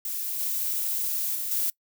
violet noise with level steps, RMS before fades -31 / -28 / -31 / -26 dBFS, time 0.05-1.7 s, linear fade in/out 2 ms, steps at 0.39 / 1.35 / 1.51 s, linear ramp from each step 5 ms, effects noise-tail reverb RT60 0.1 s tail -24 dB re dry

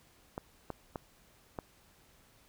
clicks, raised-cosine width 1 ms, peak -23 dBFS, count 4, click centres 0.379 / 0.703 / 0.958 / 1.588 s, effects pink hiss -64 dBFS RMS until 2.48 s

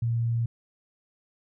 sine tone, 116.54 Hz, A#2, in tune, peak -23 dBFS, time 0.02-0.46 s, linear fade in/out 5 ms, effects none

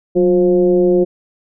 sine tone with frequency modulation, 358 Hz, F4, 43 cents sharp, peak -9 dBFS, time 0.15-1.05 s, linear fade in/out 20 ms, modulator 172 Hz, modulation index 0.82, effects none

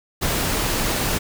pink noise, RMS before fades -22 dBFS, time 0.21-1.19 s, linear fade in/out 20 ms, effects none

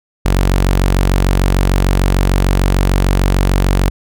sawtooth tone, 46.69 Hz, F#1, 16 cents sharp, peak -6 dBFS, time 0.25-3.9 s, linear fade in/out 10 ms, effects none

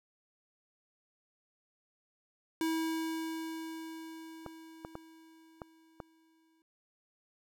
square tone with exponential decay, 323.1 Hz, E4, 35 cents flat, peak -30 dBFS, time 2.61-6.62 s, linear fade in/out 1 ms, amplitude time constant 870 ms
clicks, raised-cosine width 1 ms, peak -26 dBFS, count 5, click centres 4.463 / 4.849 / 4.954 / 5.618 / 6.002 s
effects none

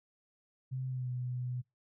sine tone with pitch glide, 130 to 124.78 Hz, C3 to B2, -11 to +18 cents, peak -34 dBFS, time 0.71-1.62 s, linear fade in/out 20 ms, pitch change -71 cents, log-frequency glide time 0.87-1.1 s, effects noise-tail reverb RT60 0.2 s tail -24 dB re dry

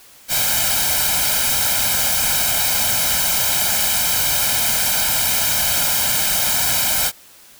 white noise with comb filter, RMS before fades -18 dBFS, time 0.28-7.12 s, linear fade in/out 50 ms, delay 1.3 ms, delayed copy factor +0.8, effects white hiss -46 dBFS RMS until 7.59 s

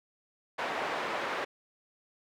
pink band-pass noise, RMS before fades -34 dBFS, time 0.58-1.45 s, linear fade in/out 10 ms, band 500 to 2100 Hz, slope 12 dB/octave, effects none

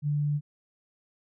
sine tone, 146.83 Hz, D3, in tune, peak -24 dBFS, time 0.02-0.41 s, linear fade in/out 50 ms, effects none

